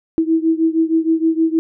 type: beating tone pair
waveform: sine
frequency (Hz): 322.1 / 328.5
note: E4 / E4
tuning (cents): -40 / -6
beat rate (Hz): 6.4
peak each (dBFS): -15 / -17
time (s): 0.18-1.59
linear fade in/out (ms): 0
effects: none